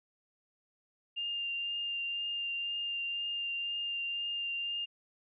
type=tone with vibrato; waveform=sine; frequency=2800 Hz; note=F7; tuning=4 cents sharp; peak=-33 dBFS; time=1.16-4.86 s; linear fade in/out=20 ms; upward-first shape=triangle; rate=2 Hz; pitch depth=14 cents each way; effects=none